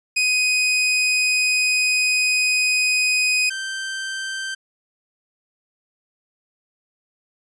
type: tone pair in turn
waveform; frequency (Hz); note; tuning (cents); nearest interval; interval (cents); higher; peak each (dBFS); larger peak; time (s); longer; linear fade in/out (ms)
sawtooth; 2500 / 1560.4; D#7 / G6; +8 / -8; minor sixth; 816; first; -13 / -22; first; 0.16-3.5 / 3.5-4.55; first; 10
effects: resampled to 22050 Hz